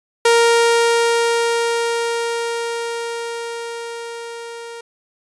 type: tone with level ramp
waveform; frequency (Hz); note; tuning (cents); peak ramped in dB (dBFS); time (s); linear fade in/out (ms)
sawtooth; 466.2; A#4; 0; -6 to -27; 0.25-4.81; 5
effects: resampled to 24000 Hz